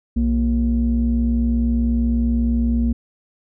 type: tone pair together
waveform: sine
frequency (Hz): 61.74 / 233.5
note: B1 / A#3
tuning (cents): 0 / +3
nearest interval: octave + major seventh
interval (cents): 2303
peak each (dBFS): -17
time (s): 0.16-2.93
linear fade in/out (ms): 10
effects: tanh soft clip ceiling -10 dBFS